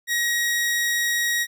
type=tone; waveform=sawtooth; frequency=1895 Hz; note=A#6; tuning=28 cents sharp; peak=-17 dBFS; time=0.07-1.47 s; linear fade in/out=50 ms; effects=none